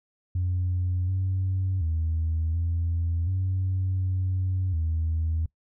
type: tone with pitch steps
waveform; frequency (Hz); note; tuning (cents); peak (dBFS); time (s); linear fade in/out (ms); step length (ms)
sine; 90.3 / 94.1 / 80.6 / 84.3 / 93.7 / 93 / 80.6; F#2 / F#2 / E2 / E2 / F#2 / F#2 / E2; -42 / +30 / -38 / +39 / +22 / +9 / -38; -22; 0.35-5.46; 5; 730
effects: noise-tail reverb RT60 0.1 s tail -23 dB re dry + tanh soft clip ceiling -20 dBFS